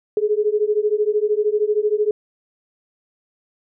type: beating tone pair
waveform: sine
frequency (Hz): 415.3 / 428.3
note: G#4 / A4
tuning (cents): 0 / -47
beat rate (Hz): 13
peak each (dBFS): -19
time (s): 0.17-2.11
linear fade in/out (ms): 2
effects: none